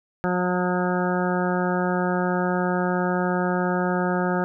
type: harmonic tone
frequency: 180.3 Hz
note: F#3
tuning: 45 cents flat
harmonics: 1 / 2 / 3 / 4 / 5 / 7 / 8 / 9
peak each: -24 / -27 / -29 / -30 / -31 / -32 / -33 / -34 dBFS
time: 0.24-4.44 s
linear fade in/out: 0 ms
effects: none